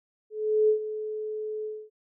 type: tone with ADSR envelope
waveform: sine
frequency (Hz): 429.8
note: A4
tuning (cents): -41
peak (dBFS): -17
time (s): 0.3-1.9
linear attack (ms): 390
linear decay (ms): 97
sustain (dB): -13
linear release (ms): 250
effects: none